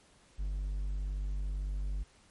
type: tone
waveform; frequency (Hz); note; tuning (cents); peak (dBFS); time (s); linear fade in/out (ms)
triangle; 49; G1; 0; -30; 0.38-2.04; 20
effects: pink hiss -63 dBFS RMS until 2.3 s + MP3 48 kbps